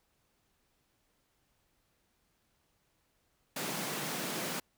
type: high-pass noise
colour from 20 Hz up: pink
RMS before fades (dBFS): -37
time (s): 3.56-4.6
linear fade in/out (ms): 5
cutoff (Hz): 140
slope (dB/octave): 48
effects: pink hiss -75 dBFS RMS until 4.77 s